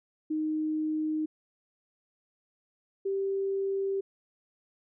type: tone pair in turn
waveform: sine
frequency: 310.2 / 390.8 Hz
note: D#4 / G4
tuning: -5 / -5 cents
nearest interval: major third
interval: 400 cents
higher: second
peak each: -27 dBFS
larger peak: neither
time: 0.3-1.26 / 3.05-4.01 s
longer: neither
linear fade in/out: 10 ms
effects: none